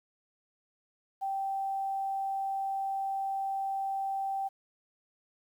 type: tone with quantisation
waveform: sine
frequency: 780 Hz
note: G5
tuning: 9 cents flat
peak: -30 dBFS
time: 1.21-4.49 s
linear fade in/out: 20 ms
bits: 10
effects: none